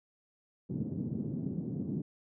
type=band-pass noise; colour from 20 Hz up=white; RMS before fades=-36 dBFS; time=0.69-2.02 s; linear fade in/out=10 ms; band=120 to 260 Hz; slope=24 dB/octave; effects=none